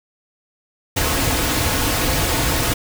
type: noise with comb filter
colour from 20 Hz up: pink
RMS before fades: -19 dBFS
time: 0.96-2.74 s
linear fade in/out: 10 ms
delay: 5.1 ms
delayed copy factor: -0.5
effects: none